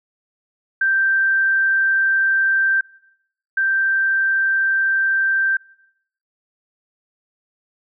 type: tone pair in turn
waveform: sine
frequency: 1568 / 1568 Hz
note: G6 / G6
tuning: 0 / 0 cents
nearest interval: unison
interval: 0 cents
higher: neither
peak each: -14 / -15 dBFS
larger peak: first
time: 0.81-2.81 / 3.57-5.57 s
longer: neither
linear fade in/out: 5 ms
effects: noise-tail reverb RT60 0.8 s tail -23 dB re dry